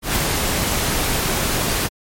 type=noise with ADSR envelope; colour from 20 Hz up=pink; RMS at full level=-17 dBFS; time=0.02-1.89 s; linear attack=140 ms; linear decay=6 ms; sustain=-3 dB; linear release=35 ms; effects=MP3 64 kbps